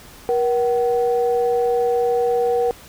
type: tone pair together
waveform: sine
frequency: 476.9 / 757 Hz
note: A#4 / F#5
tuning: +39 / +39 cents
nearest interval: minor sixth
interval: 800 cents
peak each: -16 / -22 dBFS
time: 0.29-2.71 s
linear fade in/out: 0 ms
effects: tanh soft clip ceiling -8 dBFS + pink hiss -43 dBFS RMS until 2.88 s